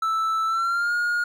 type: tone with pitch glide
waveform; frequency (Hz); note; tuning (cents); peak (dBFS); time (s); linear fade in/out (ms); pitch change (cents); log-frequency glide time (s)
triangle; 1318.5 to 1429.6; E6 to F6; 0 to +40; -19; 0.02-1.24; 5; +140; 0.46-0.94
effects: none